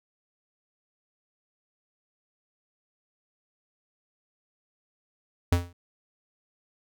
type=tone with exponential decay; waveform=square; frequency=87.31 Hz; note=F2; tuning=in tune; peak=-17 dBFS; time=5.52-5.73 s; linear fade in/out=5 ms; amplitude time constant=45 ms; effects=none